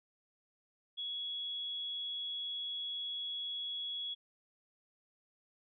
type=tone; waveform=sine; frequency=3354 Hz; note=G#7; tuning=16 cents sharp; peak=-37 dBFS; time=0.97-4.15 s; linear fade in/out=20 ms; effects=none